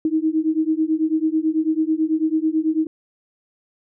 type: beating tone pair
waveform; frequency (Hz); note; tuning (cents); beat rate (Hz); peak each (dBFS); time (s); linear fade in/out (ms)
sine; 311.4 / 320.5; D#4 / E4; +2 / -49; 9.1; -20; 0.05-2.87; 2
effects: none